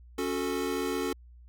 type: chord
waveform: square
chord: F# minor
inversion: second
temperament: equal with one note detuned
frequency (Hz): 277.2 / 365.1 / 440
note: C#4 / F#4 / A4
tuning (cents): 0 / -23 / 0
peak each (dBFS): -34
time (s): 0.18-1.13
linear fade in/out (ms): 5
effects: added 60 Hz sine -49 dBFS peak until 1.48 s